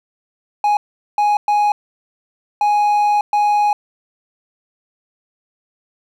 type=tone bursts at uneven times; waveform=triangle; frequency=830.6 Hz; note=G#5; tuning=in tune; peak=-10 dBFS; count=5; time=0.64-0.77 / 1.18-1.37 / 1.48-1.72 / 2.61-3.21 / 3.33-3.73 s; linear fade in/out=2 ms; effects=none